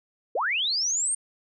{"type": "linear sweep", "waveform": "sine", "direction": "up", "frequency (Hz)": [392, 8870], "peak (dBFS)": -23, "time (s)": [0.35, 1.15], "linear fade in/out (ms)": 5, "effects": []}